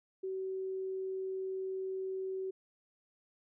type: tone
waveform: sine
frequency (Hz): 379.6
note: F#4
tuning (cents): +44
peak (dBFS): -35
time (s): 0.23-2.51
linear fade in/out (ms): 10
effects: none